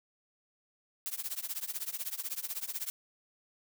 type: noise with tremolo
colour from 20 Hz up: blue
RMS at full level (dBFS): -34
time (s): 1.06-2.9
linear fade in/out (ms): 0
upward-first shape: triangle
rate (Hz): 16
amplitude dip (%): 100
effects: none